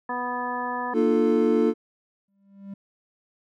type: harmonic tone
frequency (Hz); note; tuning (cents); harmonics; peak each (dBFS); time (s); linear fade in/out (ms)
246.8; B3; -1; 1 / 2 / 3 / 4 / 5 / 7; -35 / -36 / -34 / -29 / -37 / -35; 0.09-0.94; 5
type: chord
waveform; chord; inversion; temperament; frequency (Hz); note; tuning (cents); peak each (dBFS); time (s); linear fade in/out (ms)
triangle; Bb major seventh; none; equal with one note detuned; 233.1 / 300.7 / 349.2 / 440; Bb3 / D4 / F4 / A4; 0 / +41 / 0 / 0; -21 / -23 / -23 / -20; 0.93-1.74; 50
type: tone with exponential growth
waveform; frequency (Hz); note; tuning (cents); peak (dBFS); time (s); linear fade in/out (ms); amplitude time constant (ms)
triangle; 197.6; G3; +14; -30; 2.28-2.74; 5; 100
effects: none